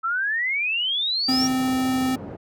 sine exponential sweep, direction up, 1300 to 5760 Hz, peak -21 dBFS, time 0.03-1.48 s, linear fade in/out 20 ms
pink band-pass noise, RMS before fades -36 dBFS, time 1.27-2.37 s, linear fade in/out 20 ms, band 100 to 650 Hz, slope 12 dB/octave
square tone, 259.2 Hz, C4, 16 cents flat, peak -21 dBFS, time 1.28-2.16 s, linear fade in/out 10 ms
effects none

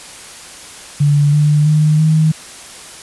sine tone with pitch steps, 145.2 / 149.02 / 152.95 / 156.98 Hz, D3 / D3 / D#3 / D#3, -19 / +26 / -29 / +16 cents, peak -8 dBFS, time 1-2.32 s, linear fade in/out 10 ms, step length 330 ms, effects white hiss -34 dBFS RMS until 3.02 s + resampled to 24000 Hz

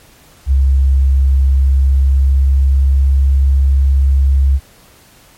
sine tone with pitch glide, 67.3 to 68.04 Hz, C2 to C#2, +49 to -32 cents, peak -7 dBFS, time 0.46-4.6 s, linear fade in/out 50 ms, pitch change +19 cents, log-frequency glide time 1.5-3.27 s, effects pink hiss -45 dBFS RMS until 5.37 s + MP3 64 kbps

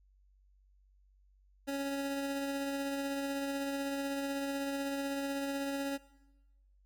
25% pulse tone with tremolo, 277.6 Hz, C#4, 3 cents sharp, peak -29 dBFS, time 1.67-5.98 s, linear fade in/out 20 ms, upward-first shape triangle, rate 16 Hz, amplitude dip 30%, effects noise-tail reverb RT60 1.0 s tail -19 dB re dry + added 48 Hz sine -63 dBFS peak until 6.85 s

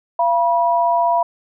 sine tone pair together, 685.3 / 970 Hz, F5 / B5, -33 / -31 cents, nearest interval tritone, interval 602 cents, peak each -16 dBFS, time 0.19-1.23 s, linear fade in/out 5 ms, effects none

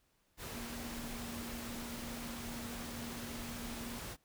sine tone in noise, 235.9 Hz, A#3, 21 cents sharp, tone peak -45 dBFS, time 0.52-4.02 s, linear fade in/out 50 ms, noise pink, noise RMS -45 dBFS, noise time 0.37-4.17 s, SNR -3 dB, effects pink hiss -75 dBFS RMS until 4.24 s

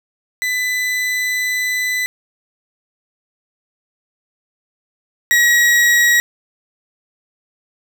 40% pulse tone pair in turn, 2000 / 1909 Hz, B6 / A#6, +21 / +41 cents, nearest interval minor second, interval 80 cents, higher first, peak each -16 / -9 dBFS, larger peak second, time 0.42-2.06 / 5.31-6.2 s, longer first, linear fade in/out 0 ms, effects none

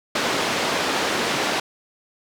pink band-pass noise, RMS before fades -23 dBFS, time 0.15-1.6 s, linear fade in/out 5 ms, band 300 to 5100 Hz, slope 12 dB/octave, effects none

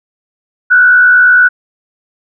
sine tone with frequency modulation, 1480 Hz, F#6, in tune, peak -3 dBFS, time 0.7-1.49 s, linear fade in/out 20 ms, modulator 68.8 Hz, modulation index 0.57, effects none

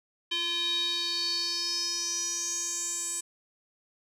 square tone with band-pass filter sweep, 344 Hz, F4, 26 cents flat, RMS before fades -31 dBFS, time 0.31-3.21 s, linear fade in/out 10 ms, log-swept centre 3300 to 8000 Hz, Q 7.9, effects none

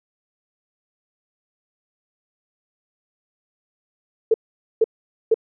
sine tone bursts, 446.3 Hz, A4, 25 cents sharp, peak -11 dBFS, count 3, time 4.31-5.343 s, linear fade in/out 5 ms, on 31 ms, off 470 ms, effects none

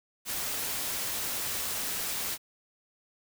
white noise, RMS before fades -33 dBFS, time 0.25-2.38 s, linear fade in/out 50 ms, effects none

